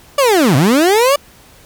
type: linear two-way sweep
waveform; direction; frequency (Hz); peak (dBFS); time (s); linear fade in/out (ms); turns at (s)
30% pulse; down then up; 587.3 to 120 to 587.3; -6; 0.18-1.16; 5; 0.56
effects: pink hiss -44 dBFS RMS until 1.65 s